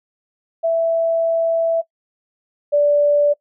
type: tone pair in turn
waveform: sine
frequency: 661 / 583.2 Hz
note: E5 / D5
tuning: +5 / -12 cents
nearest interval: major second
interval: 217 cents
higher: first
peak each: -14 / -11 dBFS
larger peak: second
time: 0.63-1.82 / 2.72-3.34 s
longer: first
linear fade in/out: 20 ms
effects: noise-tail reverb RT60 0.1 s tail -22 dB re dry